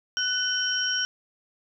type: tone cluster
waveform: sine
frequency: 1495 / 3046 / 5590 Hz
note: F#6 / F#7 / F8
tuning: +17 / +50 / +1 cents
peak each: -28 dBFS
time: 0.17-1.05 s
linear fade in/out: 0 ms
effects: none